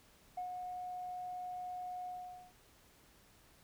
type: tone with ADSR envelope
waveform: sine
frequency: 726 Hz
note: F#5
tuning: 33 cents flat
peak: -36 dBFS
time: 0.37-2.53 s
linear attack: 8 ms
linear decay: 97 ms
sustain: -4 dB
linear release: 470 ms
effects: tanh soft clip ceiling -33 dBFS + pink hiss -65 dBFS RMS until 3.63 s